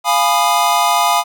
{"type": "chord", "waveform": "square", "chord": "F half-diminished seventh", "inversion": "none", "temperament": "equal with one note detuned", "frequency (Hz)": [698.5, 830.6, 987.8, 1227.4], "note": ["F5", "Ab5", "Cb6", "Eb6"], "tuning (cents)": [0, 0, 0, -24], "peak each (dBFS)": -18, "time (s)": [0.04, 1.24], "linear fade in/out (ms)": 50, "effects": []}